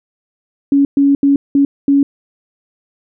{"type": "tone bursts at uneven times", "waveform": "sine", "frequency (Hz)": 280, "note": "C#4", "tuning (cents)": 18, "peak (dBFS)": -7, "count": 5, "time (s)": [[0.72, 0.85], [0.97, 1.15], [1.23, 1.36], [1.55, 1.65], [1.88, 2.03]], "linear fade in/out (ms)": 2, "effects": []}